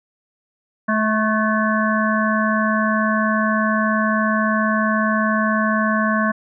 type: harmonic tone with a mistuned harmonic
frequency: 216.4 Hz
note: A3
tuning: 29 cents flat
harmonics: 1 / 3 / 5 / 7 / 8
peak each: -19 / -24 / -22 / -24 / -25 dBFS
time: 0.88-6.32 s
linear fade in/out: 10 ms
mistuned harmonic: 5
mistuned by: +18 cents
effects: none